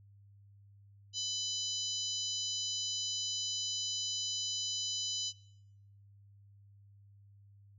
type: harmonic tone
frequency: 1000 Hz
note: B5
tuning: 21 cents sharp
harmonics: 3 / 4 / 5 / 6 / 7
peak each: -39 / -40 / -41 / -42 / -42 dBFS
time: 1.13-5.33 s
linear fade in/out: 50 ms
effects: noise-tail reverb RT60 0.8 s tail -22 dB re dry + added 100 Hz sine -57 dBFS peak until 7.78 s